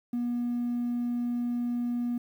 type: tone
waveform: triangle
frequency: 241 Hz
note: B3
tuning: 42 cents flat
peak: -24 dBFS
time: 0.13-2.18 s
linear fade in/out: 5 ms
effects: tanh soft clip ceiling -23 dBFS + 10-bit